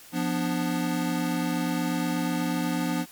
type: chord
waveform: square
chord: B diminished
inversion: second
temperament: equal with one note detuned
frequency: 174.61 / 246.9 / 295.2 Hz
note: F3 / B3 / D4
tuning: 0 / 0 / +9 cents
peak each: -30 dBFS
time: 0.12-3.06 s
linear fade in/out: 50 ms
effects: white hiss -49 dBFS RMS until 3.11 s + MP3 96 kbps